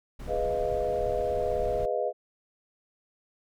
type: noise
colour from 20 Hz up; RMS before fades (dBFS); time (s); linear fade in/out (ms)
brown; -37; 0.19-1.86; 10
type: chord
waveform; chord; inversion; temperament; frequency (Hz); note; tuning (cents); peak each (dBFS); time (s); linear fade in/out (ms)
sine; F half-diminished seventh; first; equal; 415.3 / 493.9 / 622.3 / 698.5; Ab4 / Cb5 / Eb5 / F5; 0 / 0 / 0 / 0; -33 / -30 / -30 / -33; 0.27-2.13; 50
effects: none